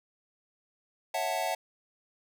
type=chord; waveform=square; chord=F# minor seventh; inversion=second; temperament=equal; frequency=554.4 / 659.3 / 740 / 880 Hz; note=C#5 / E5 / F#5 / A5; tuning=0 / 0 / 0 / 0 cents; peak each=-39 / -34 / -34 / -36 dBFS; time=1.14-1.55 s; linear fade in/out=5 ms; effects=none